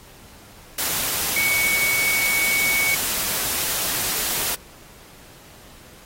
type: tone in noise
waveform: sine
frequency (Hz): 2234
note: C#7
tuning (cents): +13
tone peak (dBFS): -19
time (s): 1.36-2.95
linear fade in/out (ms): 5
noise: white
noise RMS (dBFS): -24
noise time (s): 0.78-4.55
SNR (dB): +2
effects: pink hiss -47 dBFS RMS until 6.05 s + AAC 48 kbps